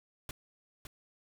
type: noise with echo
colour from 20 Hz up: pink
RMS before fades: -41 dBFS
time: 0.29-0.31 s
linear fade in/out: 2 ms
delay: 560 ms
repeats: 1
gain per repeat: -6 dB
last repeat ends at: 0.87 s
effects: none